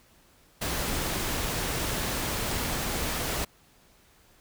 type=noise; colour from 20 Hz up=pink; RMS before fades=-30 dBFS; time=0.61-3.45 s; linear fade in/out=10 ms; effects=pink hiss -60 dBFS RMS until 4.4 s